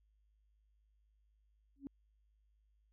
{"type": "tone with exponential growth", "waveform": "sine", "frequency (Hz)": 277.2, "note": "C#4", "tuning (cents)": 0, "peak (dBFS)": -37, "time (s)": [1.76, 1.87], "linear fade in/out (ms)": 0, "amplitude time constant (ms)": 22, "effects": ["tanh soft clip ceiling -33 dBFS", "added 52 Hz sine -70 dBFS peak until 2.92 s"]}